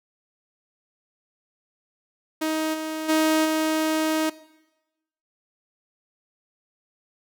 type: tone with level steps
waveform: sawtooth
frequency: 314.5 Hz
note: D#4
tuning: 19 cents sharp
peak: -19 / -24 / -14 / -17 dBFS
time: 2.41-4.3 s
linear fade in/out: 10 ms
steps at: 2.73 / 3.08 / 3.44 s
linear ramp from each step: 20 ms
effects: noise-tail reverb RT60 1.0 s tail -19 dB re dry